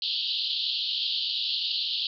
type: band-pass noise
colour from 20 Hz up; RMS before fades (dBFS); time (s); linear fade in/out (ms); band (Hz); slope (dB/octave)
white; -29; 0.02-2.07; 2; 2900 to 4600; 96
effects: none